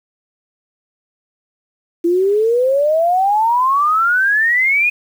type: exponential sweep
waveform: sine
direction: up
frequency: 334.7 to 2497 Hz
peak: -11 dBFS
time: 2.04-4.9 s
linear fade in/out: 10 ms
effects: 7-bit